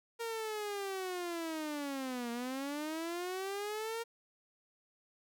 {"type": "linear two-way sweep", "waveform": "sawtooth", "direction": "down then up", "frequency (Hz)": [466.2, 233.1, 466.2], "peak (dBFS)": -33, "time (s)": [0.19, 4.04], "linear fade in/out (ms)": 20, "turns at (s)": 2.31, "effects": []}